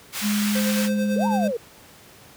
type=high-pass noise; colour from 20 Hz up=pink; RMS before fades=-29 dBFS; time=0.12-0.9 s; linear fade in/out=50 ms; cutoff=1400 Hz; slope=12 dB/octave
type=tone with pitch glide; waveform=sine; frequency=207.7 to 205.3 Hz; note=G#3 to G#3; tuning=0 to -20 cents; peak=-20 dBFS; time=0.21-1.52 s; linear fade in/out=50 ms; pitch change=-20 cents; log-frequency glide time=0.95-1.28 s
type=tone with tremolo; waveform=square; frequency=520 Hz; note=C5; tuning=11 cents flat; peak=-26 dBFS; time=0.55-1.48 s; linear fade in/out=5 ms; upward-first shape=sine; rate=9.1 Hz; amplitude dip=60%
type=linear two-way sweep; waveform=sine; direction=up then down; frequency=440 to 945 to 440 Hz; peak=-23 dBFS; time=1.16-1.57 s; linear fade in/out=5 ms; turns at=1.27 s
effects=pink hiss -48 dBFS RMS until 2.36 s + high-pass 80 Hz 12 dB/octave